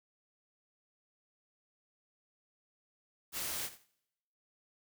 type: noise with echo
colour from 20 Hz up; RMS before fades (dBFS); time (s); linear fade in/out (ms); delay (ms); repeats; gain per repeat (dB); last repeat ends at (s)
white; -38; 3.32-3.7; 50; 85; 2; -15; 3.87
effects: noise-tail reverb RT60 0.9 s tail -25 dB re dry